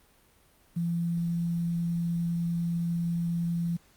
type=tone with quantisation; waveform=sine; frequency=170 Hz; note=F3; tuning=46 cents flat; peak=-26 dBFS; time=0.76-3.77 s; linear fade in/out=10 ms; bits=9; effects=pink hiss -62 dBFS RMS until 3.96 s + Opus 32 kbps